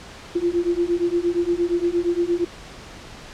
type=beating tone pair; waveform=sine; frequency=341.8 / 350.4 Hz; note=F4 / F4; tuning=-37 / +6 cents; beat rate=8.6 Hz; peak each=-22 / -21 dBFS; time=0.35-2.45 s; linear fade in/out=10 ms; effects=pink hiss -40 dBFS RMS until 3.33 s + low-pass 6000 Hz 12 dB/octave